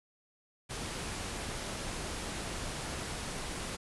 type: low-pass noise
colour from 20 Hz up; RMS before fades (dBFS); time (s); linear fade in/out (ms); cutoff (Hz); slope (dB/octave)
pink; -39; 0.69-3.77; 20; 11000; 96
effects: none